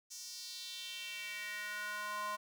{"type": "tone with high-pass filter sweep", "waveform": "square", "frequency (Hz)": 208.7, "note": "G#3", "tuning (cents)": 9, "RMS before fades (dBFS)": -43, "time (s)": [0.1, 2.37], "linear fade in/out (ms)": 20, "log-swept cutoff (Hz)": [6100, 940], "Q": 3.2, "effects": []}